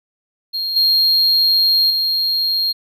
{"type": "tone with level steps", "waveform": "triangle", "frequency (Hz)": 4233, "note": "C8", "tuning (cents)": 19, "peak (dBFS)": [-18, -10, -14], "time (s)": [0.53, 2.73], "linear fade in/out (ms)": 20, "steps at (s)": [0.76, 1.9], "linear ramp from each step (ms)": 5, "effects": []}